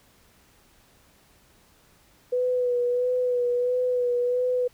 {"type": "tone with vibrato", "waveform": "sine", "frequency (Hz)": 493.9, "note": "B4", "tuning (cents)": 0, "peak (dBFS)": -21, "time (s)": [2.32, 4.68], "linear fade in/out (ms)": 10, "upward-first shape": "sine", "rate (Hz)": 1.5, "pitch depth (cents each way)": 28, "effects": ["pink hiss -59 dBFS RMS until 4.73 s"]}